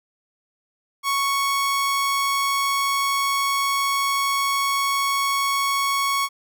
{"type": "tone", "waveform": "sawtooth", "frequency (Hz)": 1108.7, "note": "C#6", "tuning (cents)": 0, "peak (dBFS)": -16, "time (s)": [1.03, 6.29], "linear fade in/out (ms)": 50, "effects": []}